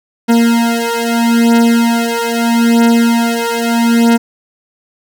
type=beating tone pair; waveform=40% pulse; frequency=232.3 / 233.08 Hz; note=A#3 / A#3; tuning=-6 / 0 cents; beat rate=0.78 Hz; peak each=-11 dBFS; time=0.28-4.18 s; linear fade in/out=20 ms; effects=none